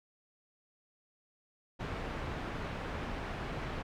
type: low-pass noise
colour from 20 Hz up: pink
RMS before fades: -39 dBFS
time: 1.79-3.83 s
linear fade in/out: 20 ms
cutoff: 2200 Hz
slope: 12 dB/octave
effects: none